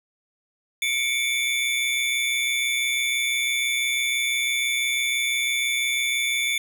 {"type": "tone cluster", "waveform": "square", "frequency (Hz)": [2191, 2317, 3517], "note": ["C#7", "D7", "A7"], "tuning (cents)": [-21, -24, -1], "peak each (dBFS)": -27, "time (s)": [0.82, 6.58], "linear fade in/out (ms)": 2, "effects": []}